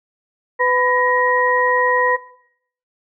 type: tone cluster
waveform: sine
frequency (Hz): 500 / 998 / 1888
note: B4 / B5 / A#6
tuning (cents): +21 / +18 / +22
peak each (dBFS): -18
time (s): 0.59-2.17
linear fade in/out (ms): 20
effects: noise-tail reverb RT60 0.7 s tail -19 dB re dry